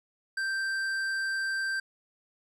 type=tone with tanh clipping; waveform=sine; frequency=1568 Hz; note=G6; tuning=in tune; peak=-30 dBFS; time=0.37-1.8 s; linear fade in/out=5 ms; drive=11 dB; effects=none